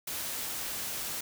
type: noise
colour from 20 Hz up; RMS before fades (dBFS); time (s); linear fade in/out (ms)
white; -36; 0.07-1.21; 5
effects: none